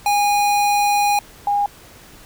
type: tone pair in turn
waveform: square / sine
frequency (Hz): 820 / 814.3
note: G#5 / G#5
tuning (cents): -22 / -34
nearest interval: unison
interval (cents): 12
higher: first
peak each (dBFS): -15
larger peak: neither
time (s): 0.06-1.19 / 1.47-1.66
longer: first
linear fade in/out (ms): 2
effects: pink hiss -44 dBFS RMS until 2.25 s